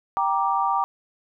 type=chord; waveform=sine; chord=G minor; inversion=none; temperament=just; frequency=784 / 940.8 / 1176 Hz; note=G5 / Bb5 / D6; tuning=0 / +16 / +2 cents; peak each=-24 dBFS; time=0.17-0.84 s; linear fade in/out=0 ms; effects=none